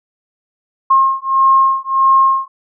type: beating tone pair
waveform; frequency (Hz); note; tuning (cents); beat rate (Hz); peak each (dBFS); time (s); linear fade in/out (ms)
sine; 1071 / 1072.6; C6 / C6; +40 / +43; 1.6; -12; 0.9-2.48; 10
effects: none